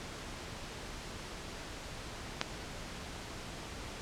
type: click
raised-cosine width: 0.2 ms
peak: -12 dBFS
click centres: 2.414 s
effects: pink hiss -44 dBFS RMS until 4.01 s + low-pass 7000 Hz 12 dB/octave